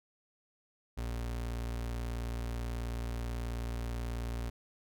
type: tone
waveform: 35% pulse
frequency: 58.5 Hz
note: A#1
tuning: 7 cents sharp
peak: -33 dBFS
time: 0.97-4.5 s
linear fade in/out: 10 ms
effects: none